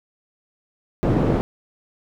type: low-pass noise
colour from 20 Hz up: white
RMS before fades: -19 dBFS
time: 1.03-1.41 s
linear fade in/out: 0 ms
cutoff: 370 Hz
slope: 12 dB/octave
effects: none